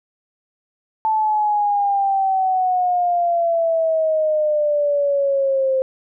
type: exponential sweep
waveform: sine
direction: down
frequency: 880 to 523.3 Hz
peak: -15 dBFS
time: 1.05-5.82 s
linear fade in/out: 0 ms
effects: none